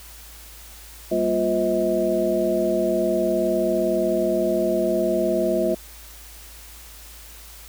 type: tone cluster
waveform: sine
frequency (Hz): 196 / 235.5 / 351.4 / 515 / 637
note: G3 / A#3 / F4 / C5 / D#5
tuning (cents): 0 / +18 / +11 / -28 / +41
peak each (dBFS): -28 / -29 / -23 / -28 / -22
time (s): 1.11-5.75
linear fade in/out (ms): 10
effects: added 55 Hz sine -44 dBFS peak until 7.68 s + white hiss -44 dBFS RMS until 7.68 s